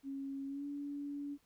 sine tone with pitch glide, 273.9 to 286 Hz, C#4 to D4, -21 to -46 cents, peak -39 dBFS, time 0.03-1.38 s, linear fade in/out 50 ms, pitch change +75 cents, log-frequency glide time 0.47-0.65 s, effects pink hiss -73 dBFS RMS until 1.45 s

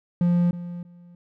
triangle tone with echo, 174.61 Hz, F3, in tune, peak -15 dBFS, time 0.21-0.51 s, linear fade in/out 2 ms, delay 320 ms, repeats 2, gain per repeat -14 dB, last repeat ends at 1.15 s, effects none

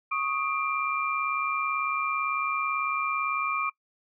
sine tone cluster, 1108 / 1246 / 2375 Hz, C#6 / D#6 / D7, -1 / +2 / +19 cents, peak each -30 dBFS, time 0.11-3.7 s, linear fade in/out 10 ms, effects noise-tail reverb RT60 0.1 s tail -23 dB re dry

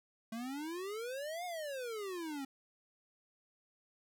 square exponential two-way sweep, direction up then down, 220 to 730 to 264.6 Hz, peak -40 dBFS, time 0.32-2.45 s, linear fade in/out 5 ms, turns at 1.45 s, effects none

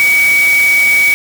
sine tone in noise, 2263 Hz, C#7, 35 cents sharp, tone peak -7 dBFS, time 0-1.14 s, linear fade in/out 0 ms, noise white, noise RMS -21 dBFS, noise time 0-1.14 s, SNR +11 dB, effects none

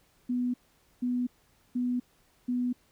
sine tone bursts, 246.9 Hz, B3, in tune, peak -26 dBFS, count 4, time 0.29-2.73 s, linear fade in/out 10 ms, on 250 ms, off 480 ms, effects pink hiss -66 dBFS RMS until 2.91 s

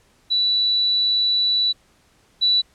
sine tone pair in turn, 3951 / 3951 Hz, B7 / B7, 0 / 0 cents, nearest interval unison, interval 0 cents, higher neither, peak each -16 / -14 dBFS, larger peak second, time 0.3-1.73 / 2.41-2.62 s, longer first, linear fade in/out 20 ms, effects pink hiss -58 dBFS RMS until 2.74 s + low-pass 10000 Hz 12 dB/octave

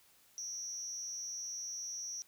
sine tone with amplitude modulation, 5800 Hz, F#8, 35 cents flat, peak -35 dBFS, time 0.38-2.22 s, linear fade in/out 0 ms, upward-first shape sine, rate 280 Hz, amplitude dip 100%, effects white hiss -66 dBFS RMS until 2.27 s

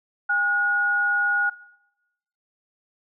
sine tone pair together, 812 / 1445.8 Hz, G#5 / F#6, -39 / -40 cents, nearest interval minor seventh, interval 999 cents, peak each -29 / -19 dBFS, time 0.29-1.5 s, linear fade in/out 10 ms, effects noise-tail reverb RT60 0.9 s tail -21 dB re dry

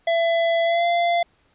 square tone with pitch glide, 670 to 689.6 Hz, E5 to F5, +28 to -22 cents, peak -18 dBFS, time 0.07-1.23 s, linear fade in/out 5 ms, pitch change +50 cents, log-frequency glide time 0.64-0.85 s, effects pink hiss -62 dBFS RMS until 1.54 s + resampled to 8000 Hz

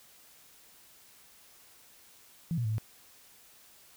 sine tone with pitch steps, 167.1 / 119.5 / 108.6 / 109.6 Hz, E3 / A#2 / A2 / A2, +24 / +43 / -22 / -6 cents, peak -28 dBFS, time 2.51-2.782 s, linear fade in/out 0 ms, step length 68 ms, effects white hiss -58 dBFS RMS until 3.96 s

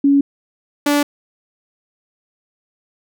sine / sawtooth tone pair in turn, 280.5 / 289.9 Hz, C#4 / D4, +21 / -22 cents, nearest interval minor second, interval 57 cents, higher second, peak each -9 dBFS, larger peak neither, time 0.04-0.21 / 0.86-1.03 s, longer neither, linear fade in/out 5 ms, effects none

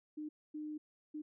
sine tone bursts at uneven times, 303.6 Hz, D#4, 42 cents flat, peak -40 dBFS, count 3, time 0.17-0.29 / 0.54-0.78 / 1.14-1.22 s, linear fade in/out 10 ms, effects none

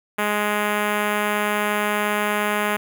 5% pulse tone with notch filter, 208.5 Hz, G#3, 7 cents sharp, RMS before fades -22 dBFS, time 0.18-2.77 s, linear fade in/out 10 ms, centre 5600 Hz, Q 0.76, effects none

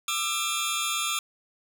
20% pulse tone cluster, 1196 / 1332 / 3290 / 3588 Hz, D6 / E6 / G#7 / A7, +31 / +18 / -17 / +33 cents, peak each -27 dBFS, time 0.08-1.19 s, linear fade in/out 2 ms, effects none

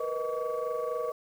sine tone cluster, 471.6 / 495.5 / 626 / 1136 Hz, A#4 / B4 / D#5 / C#6, +20 / +6 / +10 / +42 cents, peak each -33 / -33 / -35 / -36 dBFS, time 0-1.12 s, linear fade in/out 5 ms, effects tanh soft clip ceiling -22 dBFS + 9-bit

